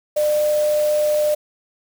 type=tone in noise; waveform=sine; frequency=600 Hz; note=D5; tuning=37 cents sharp; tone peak=-15 dBFS; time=0.16-1.35 s; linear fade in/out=10 ms; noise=white; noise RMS=-33 dBFS; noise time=0.16-1.35 s; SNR=+15 dB; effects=none